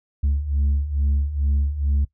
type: beating tone pair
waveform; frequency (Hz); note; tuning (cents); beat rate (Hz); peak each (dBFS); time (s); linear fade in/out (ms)
sine; 69.3 / 71.6; C#2 / D2; 0 / -43; 2.3; -22 / -18; 0.23-2.05; 10
effects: noise-tail reverb RT60 0.1 s tail -19 dB re dry + tanh soft clip ceiling -15 dBFS